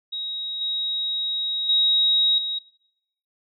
sine tone with level steps, 3800 Hz, A#7, 33 cents sharp, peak -27 / -23 / -16 / -24 dBFS, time 0.12-2.59 s, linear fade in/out 10 ms, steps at 0.61 / 1.69 / 2.38 s, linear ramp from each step 2 ms, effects noise-tail reverb RT60 0.8 s tail -21 dB re dry

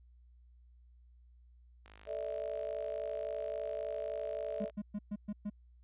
click train, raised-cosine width 0.3 ms, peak -39 dBFS, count 148, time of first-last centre 1.86-4.698 s, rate 51.8 Hz
sine chord, A suspended fourth, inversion none, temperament equal with one note detuned, 440 / 587.3 / 650.9 Hz, A4 / D5 / E5, 0 / 0 / -22 cents, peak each -43 / -39 / -40 dBFS, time 2.06-4.71 s, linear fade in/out 50 ms
triangle tone bursts, 206.9 Hz, G#3, 6 cents flat, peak -33 dBFS, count 6, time 4.6-5.5 s, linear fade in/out 10 ms, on 50 ms, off 120 ms
effects added 60 Hz sine -58 dBFS peak until 5.83 s + resampled to 8000 Hz

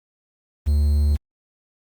triangle tone with quantisation, 73.42 Hz, D2, in tune, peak -13 dBFS, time 0.66-1.17 s, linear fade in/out 20 ms, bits 7, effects Opus 32 kbps

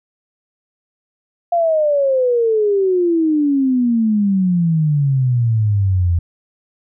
sine exponential sweep, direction down, 698.5 to 83.6 Hz, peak -12 dBFS, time 1.52-6.19 s, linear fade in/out 5 ms, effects none

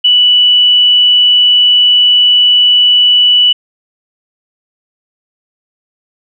sine tone, 2960 Hz, F#7, in tune, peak -4 dBFS, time 0.04-3.53 s, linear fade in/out 10 ms, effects none

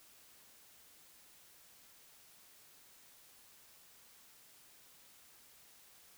silence, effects white hiss -62 dBFS RMS until 6.17 s

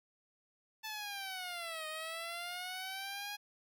10% pulse linear two-way sweep, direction down then up, 880 to 619 to 829 Hz, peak -32 dBFS, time 0.83-3.37 s, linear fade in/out 20 ms, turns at 1.87 s, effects none

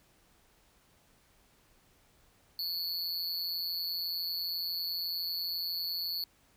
square tone with amplitude modulation, 4435 Hz, C#8, in tune, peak -29 dBFS, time 2.59-6.24 s, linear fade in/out 2 ms, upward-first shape sine, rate 172 Hz, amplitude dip 100%, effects pink hiss -66 dBFS RMS until 6.56 s

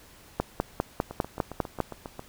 two click trains, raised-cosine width 1 ms, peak -10 / -22 dBFS, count 8 / 9, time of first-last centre 0.4-1.803 / 1.11-2.194 s, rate 4.99 / 7.38 Hz, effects pink hiss -53 dBFS RMS until 2.28 s

